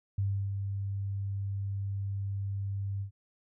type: tone with ADSR envelope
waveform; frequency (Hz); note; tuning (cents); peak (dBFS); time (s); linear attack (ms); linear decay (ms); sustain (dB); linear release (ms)
sine; 98.9; G2; +16; -26; 0.18-3.11; 5; 320; -5; 98
effects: none